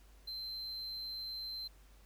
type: tone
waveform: triangle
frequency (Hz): 4106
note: C8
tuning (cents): -33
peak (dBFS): -39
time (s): 0.27-1.68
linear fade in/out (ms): 10
effects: added 50 Hz sine -58 dBFS peak until 2.05 s + pink hiss -67 dBFS RMS until 2.05 s